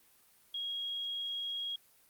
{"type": "tone", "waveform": "sine", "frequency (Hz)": 3288, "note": "G#7", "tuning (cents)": -18, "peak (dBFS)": -35, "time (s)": [0.54, 1.76], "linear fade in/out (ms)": 5, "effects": ["white hiss -65 dBFS RMS until 2.09 s", "Opus 32 kbps"]}